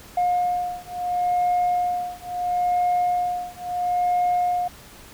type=beating tone pair; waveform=sine; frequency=714 / 714.74 Hz; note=F5 / F5; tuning=+38 / +40 cents; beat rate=0.74 Hz; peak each=-22 dBFS; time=0.17-4.68 s; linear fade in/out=5 ms; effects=tanh soft clip ceiling -15 dBFS + pink hiss -45 dBFS RMS until 5.13 s